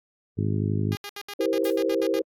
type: harmonic tone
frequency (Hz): 51.8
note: G#1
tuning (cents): -4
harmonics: 2 / 3 / 4 / 5 / 6 / 7 / 8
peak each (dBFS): -25 / -29 / -31 / -33 / -35 / -36 / -37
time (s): 0.37-0.96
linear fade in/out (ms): 20
type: tone bursts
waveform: 5% pulse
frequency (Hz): 407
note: G#4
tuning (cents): -35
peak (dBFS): -23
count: 11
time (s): 0.92-2.19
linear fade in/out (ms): 0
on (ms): 50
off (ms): 72
type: chord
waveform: sine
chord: C dominant seventh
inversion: first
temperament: just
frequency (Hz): 327 / 392.4 / 470.9 / 523.3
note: E4 / G4 / Bb4 / C5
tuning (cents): -14 / +2 / +18 / 0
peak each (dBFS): -27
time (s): 1.39-2.22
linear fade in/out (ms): 10
type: noise with exponential decay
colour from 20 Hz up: violet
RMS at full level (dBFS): -33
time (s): 1.64-1.84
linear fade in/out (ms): 5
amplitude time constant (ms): 43
effects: AAC 64 kbps